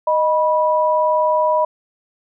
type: tone pair together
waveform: sine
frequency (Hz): 620 / 978.4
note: D#5 / B5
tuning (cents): -6 / -16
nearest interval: minor sixth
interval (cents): 790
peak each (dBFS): -16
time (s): 0.07-1.65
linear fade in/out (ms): 5
effects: none